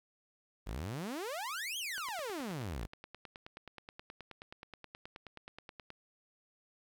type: exponential two-way sweep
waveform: sawtooth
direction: up then down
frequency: 44 to 3322 to 44 Hz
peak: -34 dBFS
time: 0.66-2.87 s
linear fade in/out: 20 ms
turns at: 1.78 s
type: click train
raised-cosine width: 0.3 ms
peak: -31 dBFS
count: 38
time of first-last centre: 1.98-5.904 s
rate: 9.43 Hz
effects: 11-bit